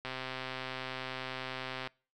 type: click train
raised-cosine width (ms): 0.3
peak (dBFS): -22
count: 238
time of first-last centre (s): 0.05-1.873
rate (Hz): 130
effects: noise-tail reverb RT60 0.4 s tail -26 dB re dry